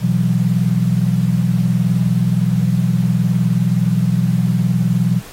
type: chord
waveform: sine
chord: B suspended fourth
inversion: none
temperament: equal with one note detuned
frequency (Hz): 123.47 / 165.67 / 185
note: B2 / E3 / F#3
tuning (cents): 0 / +9 / 0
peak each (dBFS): -17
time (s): 0-5.22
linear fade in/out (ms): 50
effects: pink hiss -38 dBFS RMS until 5.32 s + AAC 48 kbps